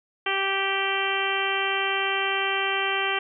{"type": "harmonic tone", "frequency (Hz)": 390.2, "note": "G4", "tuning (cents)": -8, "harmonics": [1, 2, 3, 4, 5, 6, 7, 8], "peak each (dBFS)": [-31, -31, -31, -31, -31, -31, -31, -31], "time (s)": [0.26, 3.19], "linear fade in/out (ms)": 5, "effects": []}